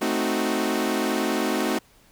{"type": "chord", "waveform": "sawtooth", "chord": "A diminished seventh", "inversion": "none", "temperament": "equal", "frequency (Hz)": [220, 261.6, 311.1, 370], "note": ["A3", "C4", "Eb4", "Gb4"], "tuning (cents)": [0, 0, 0, 0], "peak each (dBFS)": -24, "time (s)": [0.01, 1.79], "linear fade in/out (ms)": 10, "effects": ["pink hiss -57 dBFS RMS until 2.11 s"]}